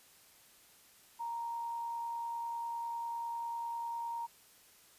sine tone with amplitude modulation, 932.3 Hz, A#5, in tune, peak -35 dBFS, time 1.19-4.27 s, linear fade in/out 20 ms, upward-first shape sine, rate 70 Hz, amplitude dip 25%, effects white hiss -62 dBFS RMS until 4.98 s + resampled to 32000 Hz

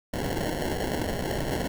white noise with sample-and-hold, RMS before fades -29 dBFS, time 0.13-1.68 s, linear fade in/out 10 ms, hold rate 1225 Hz, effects none

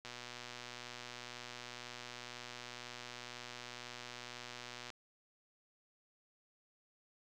click train, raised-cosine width 0.2 ms, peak -29 dBFS, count 593, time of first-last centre 0.05-4.902 s, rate 122 Hz, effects none

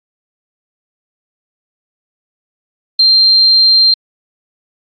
sine tone, 4167 Hz, C8, 8 cents flat, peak -5 dBFS, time 2.99-3.94 s, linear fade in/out 5 ms, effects AAC 32 kbps

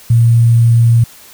sine tone with sample-and-hold, 116.54 Hz, A#2, in tune, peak -5 dBFS, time 0.1-1.04 s, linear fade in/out 5 ms, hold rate 8820 Hz, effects white hiss -39 dBFS RMS until 1.33 s

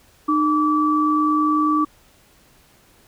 sine tone pair together, 304.7 / 1155 Hz, D#4 / D6, -36 / -29 cents, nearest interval octave + major seventh, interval 2307 cents, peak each -18 dBFS, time 0.28-1.85 s, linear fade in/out 10 ms, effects pink hiss -54 dBFS RMS until 3.07 s

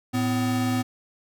square tone pair together, 110.54 / 252.5 Hz, A2 / B3, +8 / +39 cents, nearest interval octave + major second, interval 1431 cents, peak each -28 / -24 dBFS, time 0.13-0.83 s, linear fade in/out 20 ms, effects none

